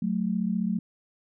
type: tone pair together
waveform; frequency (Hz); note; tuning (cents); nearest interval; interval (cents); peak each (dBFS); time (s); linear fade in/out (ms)
sine; 185 / 220; F#3 / A3; 0 / 0; minor third; 300; -27; 0.02-0.79; 5
effects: none